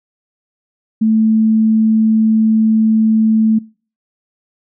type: tone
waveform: sine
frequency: 220 Hz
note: A3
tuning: in tune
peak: -9 dBFS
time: 1.01-3.59 s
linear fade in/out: 10 ms
effects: noise-tail reverb RT60 0.4 s tail -24 dB re dry